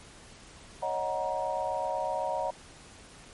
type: chord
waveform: sine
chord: D# minor seventh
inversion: third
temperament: equal with one note detuned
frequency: 554.4 / 622.3 / 740 / 944.3 Hz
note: C#5 / D#5 / F#5 / A#5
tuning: 0 / 0 / 0 / +22 cents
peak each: -35 / -34 / -34 / -33 dBFS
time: 0.82-2.51 s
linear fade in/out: 10 ms
effects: pink hiss -51 dBFS RMS until 3.33 s + MP3 48 kbps